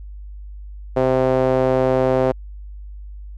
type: tone with band-pass filter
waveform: sawtooth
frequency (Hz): 130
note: C3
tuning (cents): -11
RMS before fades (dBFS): -17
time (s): 0.96-2.32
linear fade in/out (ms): 10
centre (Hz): 540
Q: 2.2
effects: added 50 Hz sine -32 dBFS peak until 3.37 s